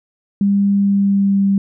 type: tone with pitch glide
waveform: sine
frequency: 200 to 197.13 Hz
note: G3 to G3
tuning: +35 to +10 cents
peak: -11 dBFS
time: 0.41-1.58 s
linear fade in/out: 2 ms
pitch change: -25 cents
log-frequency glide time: 0.72-1.44 s
effects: none